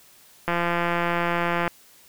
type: click train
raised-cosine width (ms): 0.5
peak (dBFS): -9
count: 207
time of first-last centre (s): 0.48-1.678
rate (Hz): 172
effects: white hiss -53 dBFS RMS until 2.08 s